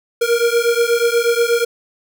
square beating tone pair, 466.2 / 474.5 Hz, A#4 / A#4, 0 / +31 cents, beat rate 8.3 Hz, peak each -17 dBFS, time 0.21-1.65 s, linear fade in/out 10 ms, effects none

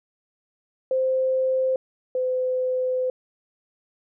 sine tone pair in turn, 521 / 510 Hz, C5 / C5, -7 / -44 cents, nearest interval unison, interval 37 cents, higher first, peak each -19 / -21 dBFS, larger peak first, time 0.91-1.76 / 2.15-3.1 s, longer second, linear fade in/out 2 ms, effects none

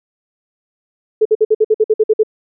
sine tone bursts, 433.9 Hz, A4, 24 cents flat, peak -7 dBFS, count 11, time 1.21-2.234 s, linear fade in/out 10 ms, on 44 ms, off 54 ms, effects none

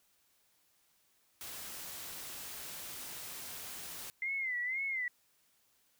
white noise, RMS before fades -45 dBFS, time 1.41-4.1 s, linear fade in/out 0 ms
sine tone with vibrato, 2063 Hz, C7, 25 cents flat, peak -33 dBFS, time 4.22-5.08 s, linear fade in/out 2 ms, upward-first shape sine, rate 2 Hz, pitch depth 110 cents each way
effects white hiss -72 dBFS RMS until 5.99 s

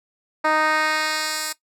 10% pulse tone with band-pass filter sweep, 310 Hz, D#4, 6 cents flat, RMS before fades -22 dBFS, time 0.44-1.53 s, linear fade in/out 10 ms, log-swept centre 970 to 9000 Hz, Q 0.78, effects noise-tail reverb RT60 0.1 s tail -17 dB re dry

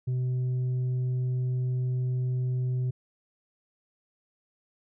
sine tone with tanh clipping, 126.6 Hz, B2, 43 cents sharp, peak -26 dBFS, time 0.07-2.91 s, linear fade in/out 10 ms, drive 3 dB, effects none

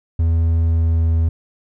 triangle tone with pitch glide, 82.41 to 81.79 Hz, E2 to E2, 0 to -13 cents, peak -11 dBFS, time 0.19-1.29 s, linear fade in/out 5 ms, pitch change -13 cents, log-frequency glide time 0.58-1.1 s, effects none

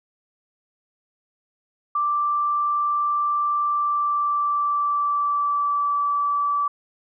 sine tone with pitch glide, 1174.7 to 1155.9 Hz, D6 to D6, 0 to -28 cents, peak -19 dBFS, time 1.95-6.68 s, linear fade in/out 5 ms, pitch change -28 cents, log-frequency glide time 3.64-5.99 s, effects none

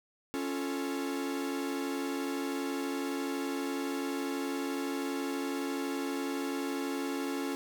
45% pulse chord, Db augmented, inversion none, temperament equal, 277.2 / 349.2 / 440 Hz, Db4 / F4 / A4, 0 / 0 / 0 cents, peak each -34 / -39 / -40 dBFS, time 0.34-7.55 s, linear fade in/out 0 ms, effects none

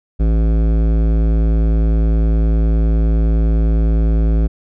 sine tone with hard clipping, 54.9 Hz, A1, 3 cents flat, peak -13 dBFS, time 0.19-4.48 s, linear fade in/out 20 ms, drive 15 dB, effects none

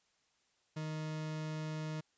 40% pulse tone, 155.56 Hz, D#3, in tune, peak -37 dBFS, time 0.76-2.01 s, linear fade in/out 10 ms, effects white hiss -75 dBFS RMS until 2.17 s + resampled to 16000 Hz

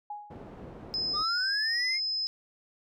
sine tone with exponential decay, 830.6 Hz, G#5, in tune, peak -33 dBFS, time 0.1-0.56 s, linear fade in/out 5 ms, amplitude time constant 100 ms
white low-pass noise, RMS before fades -45 dBFS, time 0.3-1.23 s, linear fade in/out 10 ms, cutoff 480 Hz, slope 12 dB/octave
sine tone, 5100 Hz, D#8, 42 cents sharp, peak -28 dBFS, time 0.94-2.27 s, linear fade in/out 0 ms
triangle linear sweep, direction up, 1174.7 to 2166 Hz, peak -28 dBFS, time 1.13-2 s, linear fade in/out 50 ms
effects none

